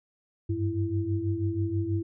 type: tone cluster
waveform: sine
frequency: 95.9 / 102.1 / 332.7 Hz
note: G2 / G#2 / E4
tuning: -37 / -29 / +16 cents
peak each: -30 dBFS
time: 0.49-2.03 s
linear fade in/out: 10 ms
effects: none